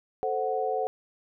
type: chord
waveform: sine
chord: F# diminished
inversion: first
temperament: equal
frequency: 440 / 523.3 / 740 Hz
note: A4 / C5 / F#5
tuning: 0 / 0 / 0 cents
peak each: -30 / -31 / -29 dBFS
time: 0.23-0.87 s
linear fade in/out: 0 ms
effects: none